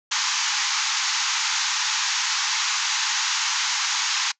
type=band-pass noise; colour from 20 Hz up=white; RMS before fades=-24 dBFS; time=0.11-4.32 s; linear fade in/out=10 ms; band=820 to 7000 Hz; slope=96 dB/octave; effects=noise-tail reverb RT60 0.1 s tail -23 dB re dry